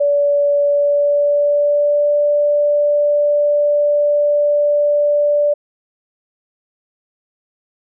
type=tone with pitch glide; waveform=sine; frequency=575 to 585.7 Hz; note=D5 to D5; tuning=-37 to -5 cents; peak=-11 dBFS; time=0-5.54 s; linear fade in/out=10 ms; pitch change=+32 cents; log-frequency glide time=0.63-2.12 s; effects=none